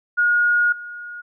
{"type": "tone with level steps", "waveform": "sine", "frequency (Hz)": 1438, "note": "F#6", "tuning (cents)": -50, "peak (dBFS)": [-14, -31], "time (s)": [0.17, 1.22], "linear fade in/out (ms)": 20, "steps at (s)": 0.72, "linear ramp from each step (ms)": 5, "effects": []}